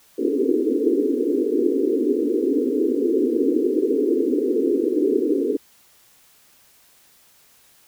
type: band-pass noise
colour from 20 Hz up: white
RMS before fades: -20 dBFS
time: 0.18-5.57 s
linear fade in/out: 10 ms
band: 250 to 460 Hz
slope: 96 dB/octave
effects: white hiss -55 dBFS RMS until 7.87 s